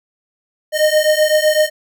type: beating tone pair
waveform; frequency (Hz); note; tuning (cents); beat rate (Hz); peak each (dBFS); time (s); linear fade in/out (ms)
square; 610 / 617.9; D#5 / D#5; -34 / -12; 7.9; -15; 0.72-1.7; 50
effects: none